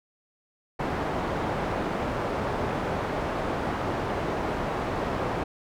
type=low-pass noise; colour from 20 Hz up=white; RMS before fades=-29 dBFS; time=0.79-5.44 s; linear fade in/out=10 ms; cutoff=860 Hz; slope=12 dB/octave; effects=none